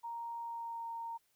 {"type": "tone with pitch glide", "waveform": "sine", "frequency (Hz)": [932.3, 922.7], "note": ["A#5", "A#5"], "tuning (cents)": [0, -18], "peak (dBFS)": -39, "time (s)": [0.03, 1.18], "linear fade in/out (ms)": 20, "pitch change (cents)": -18, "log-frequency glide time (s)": [0.41, 0.88], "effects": ["white hiss -75 dBFS RMS until 1.35 s"]}